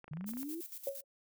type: clicks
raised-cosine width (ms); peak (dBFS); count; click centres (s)
0.5; -37; 10; 0.043 / 0.08 / 0.135 / 0.171 / 0.21 / 0.243 / 0.291 / 0.336 / 0.371 / 0.431
type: linear sweep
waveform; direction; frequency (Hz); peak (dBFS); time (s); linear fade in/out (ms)
sine; up; 142.1 to 349.2; -39; 0.11-0.61; 5
type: noise with tremolo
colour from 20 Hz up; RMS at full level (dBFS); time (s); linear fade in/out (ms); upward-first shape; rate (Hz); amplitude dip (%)
violet; -45; 0.26-1.02; 20; square; 8.7; 70
type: tone with exponential decay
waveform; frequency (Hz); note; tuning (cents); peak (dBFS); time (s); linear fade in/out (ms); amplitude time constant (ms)
sine; 551; C#5; -11; -30; 0.87-1.04; 2; 36
effects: none